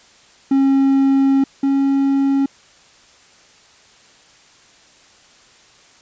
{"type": "tone pair in turn", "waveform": "triangle", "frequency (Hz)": [271.7, 274.5], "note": ["C#4", "C#4"], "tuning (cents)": [-35, -17], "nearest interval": "unison", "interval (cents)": 18, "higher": "second", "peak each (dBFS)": [-9, -11], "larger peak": "first", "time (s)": [[0.51, 1.44], [1.63, 2.46]], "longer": "first", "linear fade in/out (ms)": 5, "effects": ["white hiss -49 dBFS RMS until 6.01 s", "resampled to 16000 Hz"]}